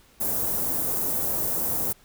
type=band-stop noise; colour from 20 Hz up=white; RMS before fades=-26 dBFS; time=0.2-1.93 s; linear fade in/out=10 ms; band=700 to 13000 Hz; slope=12 dB/octave; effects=pink hiss -57 dBFS RMS until 2.04 s